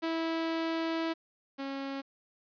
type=tone pair in turn; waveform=sawtooth; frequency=327 / 273.5 Hz; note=E4 / C#4; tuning=-14 / -23 cents; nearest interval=minor third; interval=309 cents; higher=first; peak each=-26 / -31 dBFS; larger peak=first; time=0.02-1.14 / 1.58-2.02 s; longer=first; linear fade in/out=20 ms; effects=resampled to 11025 Hz + 10-bit